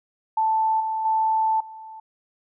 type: tone with level steps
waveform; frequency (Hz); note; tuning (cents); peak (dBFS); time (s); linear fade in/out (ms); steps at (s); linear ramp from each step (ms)
sine; 881; A5; +2; -18 / -23 / -18 / -37; 0.37-2; 5; 0.8 / 1.05 / 1.6; 5
effects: none